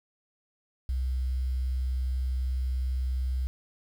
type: tone with quantisation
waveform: sine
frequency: 64.1 Hz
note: C2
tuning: 35 cents flat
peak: -26 dBFS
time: 0.89-3.47 s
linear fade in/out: 0 ms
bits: 9
effects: none